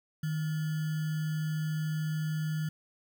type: tone with sample-and-hold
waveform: sine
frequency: 155.56 Hz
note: D#3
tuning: in tune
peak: -29 dBFS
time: 0.23-2.69 s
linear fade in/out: 5 ms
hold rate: 1575 Hz
effects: none